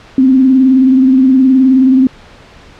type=tone with vibrato; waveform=sine; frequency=261.6 Hz; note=C4; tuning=in tune; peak=-4 dBFS; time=0.18-2.07 s; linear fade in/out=2 ms; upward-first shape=sine; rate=19 Hz; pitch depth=50 cents each way; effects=pink hiss -38 dBFS RMS until 2.79 s + low-pass 4000 Hz 12 dB/octave